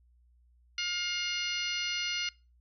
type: harmonic tone with a mistuned harmonic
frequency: 710 Hz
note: F5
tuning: 28 cents sharp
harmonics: 2 / 3 / 4 / 5 / 6 / 7 / 8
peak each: -41 / -36 / -35 / -46 / -38 / -41 / -42 dBFS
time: 0.78-2.29 s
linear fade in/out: 2 ms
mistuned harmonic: 8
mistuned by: +68 cents
effects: noise-tail reverb RT60 0.3 s tail -24 dB re dry + added 60 Hz sine -61 dBFS peak until 2.6 s